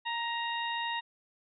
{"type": "harmonic tone with a mistuned harmonic", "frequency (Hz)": 932, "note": "A#5", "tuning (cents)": -1, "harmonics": [1, 2, 3, 4], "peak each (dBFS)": [-34, -37, -39, -40], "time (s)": [0.05, 1.01], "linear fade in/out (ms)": 20, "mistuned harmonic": 2, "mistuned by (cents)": 17, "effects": []}